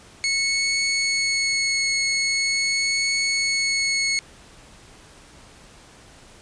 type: tone with vibrato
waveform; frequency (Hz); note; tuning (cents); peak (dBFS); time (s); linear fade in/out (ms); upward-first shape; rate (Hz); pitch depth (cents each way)
20% pulse; 2197; C#7; -16; -15; 0.24-4.19; 0; triangle; 0.43; 9
effects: pink hiss -48 dBFS RMS until 6.41 s + resampled to 22050 Hz